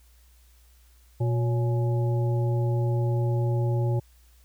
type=harmonic tone with a mistuned harmonic; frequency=120 Hz; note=B2; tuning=49 cents flat; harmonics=1 / 3 / 5 / 7; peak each=-22 / -32 / -36 / -39 dBFS; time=1.2-4 s; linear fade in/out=10 ms; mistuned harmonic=5; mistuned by=-110 cents; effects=added 60 Hz sine -54 dBFS peak until 4.44 s + white hiss -63 dBFS RMS until 4.44 s